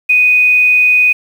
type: tone with quantisation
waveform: sine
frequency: 2489 Hz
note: D#7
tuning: in tune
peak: -6 dBFS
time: 0.09-1.13 s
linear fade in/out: 10 ms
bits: 6
effects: none